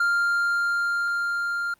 triangle tone with level ramp, 1396.9 Hz, F6, in tune, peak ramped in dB -17 to -23 dBFS, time 0-1.74 s, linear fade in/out 5 ms, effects pink hiss -62 dBFS RMS until 1.79 s + Opus 48 kbps

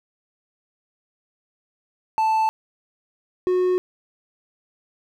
triangle tone pair in turn, 880 / 365.1 Hz, A5 / F#4, 0 / -23 cents, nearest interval octave + minor third, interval 1523 cents, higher first, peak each -15 dBFS, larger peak neither, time 2.18-2.49 / 3.47-3.78 s, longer neither, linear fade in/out 0 ms, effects none

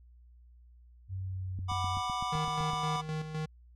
sine tone with pitch glide, 94.6 to 91.64 Hz, F#2 to F#2, +39 to -16 cents, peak -34 dBFS, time 1.08-2.02 s, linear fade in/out 50 ms, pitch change -55 cents, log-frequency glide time 1.18-1.83 s
click train, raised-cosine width 5 ms, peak -29 dBFS, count 10, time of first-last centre 1.59-2.734 s, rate 7.87 Hz
square chord, B minor, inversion second, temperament just, 740.8 / 987.8 / 1185.3 Hz, F#5 / B5 / D6, +2 / 0 / +16 cents, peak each -38 / -37 / -36 dBFS, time 1.68-3.02 s, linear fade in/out 20 ms
square tone with tremolo, 155.8 Hz, D#3, 3 cents sharp, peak -33 dBFS, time 2.32-3.46 s, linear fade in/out 10 ms, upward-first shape square, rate 3.9 Hz, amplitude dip 55%
effects added 60 Hz sine -54 dBFS peak until 3.75 s + low-pass 6000 Hz 12 dB/octave

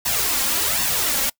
white noise with flanger, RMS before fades -21 dBFS, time 0.05-1.3 s, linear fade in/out 10 ms, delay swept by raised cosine 1.1 to 3.7 ms, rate 1.3 Hz, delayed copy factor +0.65, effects noise-tail reverb RT60 0.1 s tail -24 dB re dry

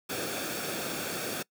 pink noise with comb filter, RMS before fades -34 dBFS, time 0.09-1.43 s, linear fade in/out 10 ms, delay 1 ms, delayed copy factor -0.55, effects noise-tail reverb RT60 0.1 s tail -23 dB re dry + high-pass 150 Hz 12 dB/octave

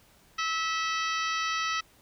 harmonic tone with a mistuned harmonic, 650 Hz, E5, 24 cents flat, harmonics 2 / 3 / 4 / 5 / 6 / 7 / 8 / 9, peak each -30 / -34 / -36 / -38 / -40 / -41 / -42 / -43 dBFS, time 0.38-1.81 s, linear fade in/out 10 ms, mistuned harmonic 5, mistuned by -53 cents, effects pink hiss -60 dBFS RMS until 2.01 s

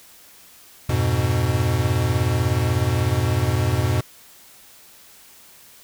square chord, F diminished, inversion none, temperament equal, 87.31 / 103.83 / 123.47 Hz, F2 / Ab2 / Cb3, 0 / 0 / 0 cents, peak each -24 / -24 / -22 dBFS, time 0.89-4.01 s, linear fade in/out 5 ms, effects white hiss -48 dBFS RMS until 5.83 s

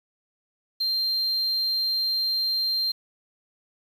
sine tone, 4170 Hz, C8, 7 cents flat, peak -20 dBFS, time 0.8-2.92 s, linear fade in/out 10 ms, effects tanh soft clip ceiling -21 dBFS + 8-bit

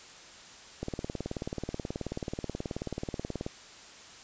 click train, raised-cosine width 2 ms, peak -20 dBFS, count 50, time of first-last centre 0.83-3.464 s, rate 18.6 Hz, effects white hiss -50 dBFS RMS until 4.23 s + resampled to 16000 Hz

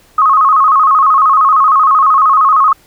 sine tone with vibrato, 1172 Hz, D6, 4 cents flat, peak -5 dBFS, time 0.18-2.73 s, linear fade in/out 5 ms, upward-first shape square, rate 13 Hz, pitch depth 120 cents each way, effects pink hiss -47 dBFS RMS until 2.86 s

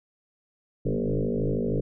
sine tone with frequency modulation, 130.4 Hz, C3, 5 cents flat, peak -23 dBFS, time 0.85-1.81 s, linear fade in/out 10 ms, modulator 52.8 Hz, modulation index 7.1, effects none

